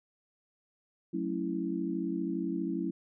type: chord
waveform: sine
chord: F# minor seventh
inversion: none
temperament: equal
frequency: 185 / 220 / 277.2 / 329.6 Hz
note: F#3 / A3 / C#4 / E4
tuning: 0 / 0 / 0 / 0 cents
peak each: -36 / -39 / -36 / -34 dBFS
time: 1.13-2.91 s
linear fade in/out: 10 ms
effects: none